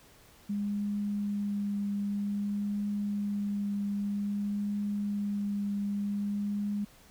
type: tone with vibrato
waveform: sine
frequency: 203.7 Hz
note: G#3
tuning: 33 cents flat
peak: -29 dBFS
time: 0.49-6.85 s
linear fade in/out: 10 ms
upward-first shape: triangle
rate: 0.52 Hz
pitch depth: 13 cents each way
effects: pink hiss -58 dBFS RMS until 7.1 s